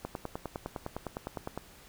click train, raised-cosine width 1 ms, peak -21 dBFS, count 16, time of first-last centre 0.05-1.576 s, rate 9.83 Hz, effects pink hiss -55 dBFS RMS until 1.88 s

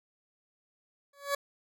20% pulse tone with exponential growth, 565 Hz, C#5, 33 cents sharp, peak -20 dBFS, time 1.13-1.35 s, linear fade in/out 5 ms, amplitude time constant 47 ms, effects none

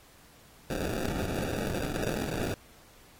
blue noise with sample-and-hold, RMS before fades -32 dBFS, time 0.7-2.54 s, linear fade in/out 2 ms, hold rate 1050 Hz, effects pink hiss -57 dBFS RMS until 3.19 s + AAC 48 kbps

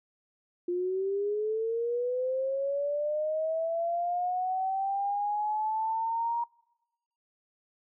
sine linear sweep, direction up, 349.2 to 946 Hz, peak -27 dBFS, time 0.68-6.44 s, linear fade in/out 5 ms, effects noise-tail reverb RT60 1.0 s tail -26 dB re dry

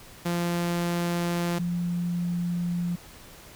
sawtooth / sine tone pair in turn, 172.8 / 174.3 Hz, F3 / F3, -18 / -3 cents, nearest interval unison, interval 15 cents, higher second, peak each -21 / -25 dBFS, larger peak first, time 0.25-1.59 / 1.59-2.96 s, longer second, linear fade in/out 10 ms, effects pink hiss -48 dBFS RMS until 3.55 s

